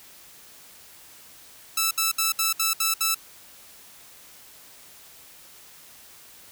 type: tone bursts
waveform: 5% pulse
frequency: 1317 Hz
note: E6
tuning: 2 cents flat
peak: -9 dBFS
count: 7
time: 1.77-3.146 s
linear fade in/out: 5 ms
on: 140 ms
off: 66 ms
effects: white hiss -49 dBFS RMS until 6.51 s